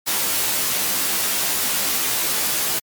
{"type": "noise with comb filter", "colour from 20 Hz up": "white", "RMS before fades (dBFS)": -21, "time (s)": [0.06, 2.8], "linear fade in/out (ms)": 20, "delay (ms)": 15, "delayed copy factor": 0.95, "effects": ["high-pass 100 Hz 12 dB/octave", "MP3 96 kbps"]}